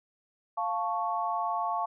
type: chord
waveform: sine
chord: F augmented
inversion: none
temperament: equal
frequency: 698.5 / 880 / 1108.7 Hz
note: F5 / A5 / C#6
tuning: 0 / 0 / 0 cents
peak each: -32 dBFS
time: 0.57-1.86 s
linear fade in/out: 10 ms
effects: none